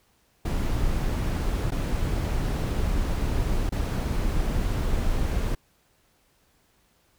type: noise with dropouts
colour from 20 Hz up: brown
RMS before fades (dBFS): -25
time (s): 0.45-5.55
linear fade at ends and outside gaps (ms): 5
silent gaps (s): 1.707-1.718 / 3.693-3.721
effects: pink hiss -65 dBFS RMS until 7.18 s